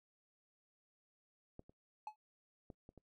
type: clicks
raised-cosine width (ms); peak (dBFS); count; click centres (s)
2; -37 / -46 / -37 / -42 / -43; 5; 1.594 / 1.695 / 2.702 / 2.891 / 2.977
type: tone with exponential decay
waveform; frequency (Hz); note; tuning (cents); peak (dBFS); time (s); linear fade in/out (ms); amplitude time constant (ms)
triangle; 855; A5; -50; -37; 2.07-2.16; 2; 18
effects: noise-tail reverb RT60 0.1 s tail -24 dB re dry